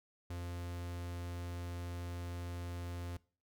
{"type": "tone", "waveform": "45% pulse", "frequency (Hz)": 87.31, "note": "F2", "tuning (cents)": 0, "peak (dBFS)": -40, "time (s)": [0.3, 3.17], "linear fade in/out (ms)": 5, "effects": ["noise-tail reverb RT60 0.4 s tail -22 dB re dry"]}